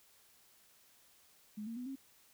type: tone with pitch steps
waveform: sine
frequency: 211.1 / 228.9 / 248.2 / 269.1 Hz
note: G#3 / A#3 / B3 / C4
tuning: +29 / -31 / +9 / +49 cents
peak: -40 dBFS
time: 1.57-1.958 s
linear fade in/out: 10 ms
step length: 97 ms
effects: white hiss -66 dBFS RMS until 2.33 s